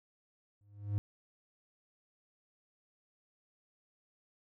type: tone with exponential growth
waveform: triangle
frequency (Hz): 102.4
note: G#2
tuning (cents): -24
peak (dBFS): -25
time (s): 0.61-0.98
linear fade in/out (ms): 0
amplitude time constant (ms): 79
effects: none